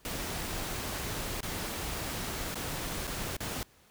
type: noise with dropouts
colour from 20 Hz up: pink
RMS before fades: -36 dBFS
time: 0.05-3.63 s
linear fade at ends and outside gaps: 1 ms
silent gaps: 1.406-1.43 / 2.544-2.555 / 3.071-3.075 / 3.367-3.404 s
effects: pink hiss -62 dBFS RMS until 3.9 s